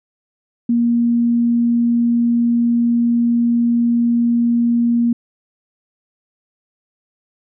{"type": "tone", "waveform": "sine", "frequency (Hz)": 236.1, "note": "A#3", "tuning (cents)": 22, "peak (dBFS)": -12, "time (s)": [0.69, 5.13], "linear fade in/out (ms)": 5, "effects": []}